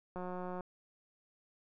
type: click train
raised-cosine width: 1 ms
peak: -29 dBFS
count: 82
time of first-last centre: 0.16-0.608 s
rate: 181 Hz
effects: none